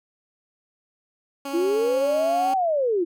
15% pulse tone with vibrato, 277.2 Hz, C#4, in tune, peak -23 dBFS, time 1.45-2.54 s, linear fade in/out 5 ms, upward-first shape square, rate 16 Hz, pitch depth 9 cents each way
sine linear two-way sweep, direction up then down, 323.8 to 784 to 323.8 Hz, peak -19 dBFS, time 1.53-3.05 s, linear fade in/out 20 ms, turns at 2.54 s
effects none

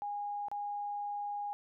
sine tone with dropouts, 820 Hz, G#5, 22 cents flat, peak -35 dBFS, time 0.02-1.53 s, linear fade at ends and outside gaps 0 ms, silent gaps 0.484-0.515 s, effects none

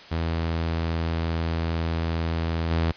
sawtooth tone with level steps, 82.41 Hz, E2, in tune, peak -20 / -17 dBFS, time 0.11-2.92 s, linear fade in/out 10 ms, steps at 2.71 s, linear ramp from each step 2 ms, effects white hiss -45 dBFS RMS until 2.96 s + resampled to 11025 Hz

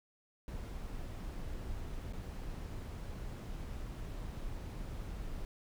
brown noise with dropouts, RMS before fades -42 dBFS, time 0.48-5.45 s, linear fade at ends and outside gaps 1 ms, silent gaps 2.126-2.133 s, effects none

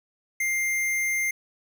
square tone, 2100 Hz, C7, 6 cents sharp, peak -24 dBFS, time 0.4-1.31 s, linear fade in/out 5 ms, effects none

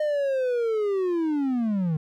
triangle linear sweep, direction down, 613 to 150.1 Hz, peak -20 dBFS, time 0-1.97 s, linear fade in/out 5 ms, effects none

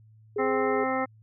sine tone, 415.3 Hz, G#4, in tune, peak -26 dBFS, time 0.36-0.84 s, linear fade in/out 5 ms
harmonic tone, 261.6 Hz, C4, in tune, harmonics 1 / 2 / 3 / 4 / 5 / 7 / 8, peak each -31 / -30 / -31 / -36 / -32 / -37 / -37 dBFS, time 0.38-1.06 s, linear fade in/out 20 ms
effects added 109 Hz sine -52 dBFS peak until 1.22 s

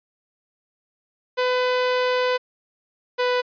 sawtooth tone pair in turn, 502 / 496.5 Hz, B4 / B4, +28 / +9 cents, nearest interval unison, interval 19 cents, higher first, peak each -15 dBFS, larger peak neither, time 1.37-2.38 / 3.18-3.42 s, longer first, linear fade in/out 20 ms, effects resampled to 11025 Hz

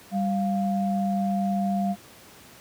sine tone pair together, 196.2 / 699.2 Hz, G3 / F5, +2 / +2 cents, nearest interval octave + minor seventh, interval 2200 cents, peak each -23 / -28 dBFS, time 0.11-1.96 s, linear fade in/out 50 ms, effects pink hiss -49 dBFS RMS until 2.6 s + high-pass 100 Hz 12 dB/octave

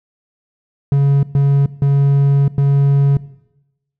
triangle tone bursts at uneven times, 140 Hz, C#3, 18 cents sharp, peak -7 dBFS, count 4, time 0.92-1.23 / 1.35-1.66 / 1.82-2.48 / 2.58-3.17 s, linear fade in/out 2 ms, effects noise-tail reverb RT60 0.9 s tail -18 dB re dry

